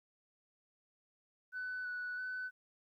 sine tone with pitch steps, 1500 / 1478 / 1505 Hz, F#6 / F#6 / F#6, +23 / -2 / +29 cents, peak -37 dBFS, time 1.52-2.51 s, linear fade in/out 50 ms, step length 330 ms, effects tanh soft clip ceiling -35 dBFS + 13-bit

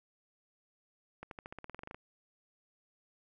accelerating click train, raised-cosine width 0.5 ms, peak -29 dBFS, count 14, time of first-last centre 1.23-1.945 s, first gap 82 ms, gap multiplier 0.93, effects none

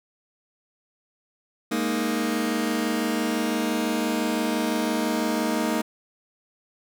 sawtooth chord, Ab suspended second, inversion none, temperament just, 207.7 / 233.6 / 311.5 Hz, Ab3 / Bb3 / Eb4, 0 / +4 / +2 cents, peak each -26 / -22 / -23 dBFS, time 1.71-5.82 s, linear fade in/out 10 ms, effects none

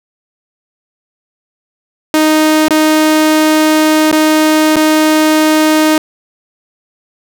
sawtooth tone with dropouts, 310.5 Hz, D#4, 3 cents flat, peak -3 dBFS, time 2.14-5.98 s, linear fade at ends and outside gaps 1 ms, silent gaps 2.683-2.707 / 4.115-4.126 / 4.759-4.766 s, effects none

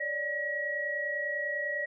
sine tone cluster, 567 / 597 / 1911 Hz, C#5 / D5 / A#6, +39 / +28 / +43 cents, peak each -39 / -38 / -31 dBFS, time 0-1.86 s, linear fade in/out 10 ms, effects none

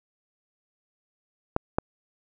clicks, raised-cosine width 1 ms, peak -8 dBFS, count 2, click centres 1.564 / 1.785 s, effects none

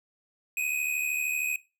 square tone pair together, 2489 / 2562 Hz, D#7 / E7, 0 / -50 cents, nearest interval minor second, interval 50 cents, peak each -29 / -34 dBFS, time 0.57-1.56 s, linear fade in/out 2 ms, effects noise-tail reverb RT60 0.3 s tail -20 dB re dry

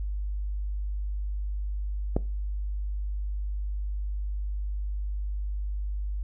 click, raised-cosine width 2 ms, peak -11 dBFS, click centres 2.165 s, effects noise-tail reverb RT60 0.3 s tail -19 dB re dry + added 50 Hz sine -28 dBFS peak until 6.23 s

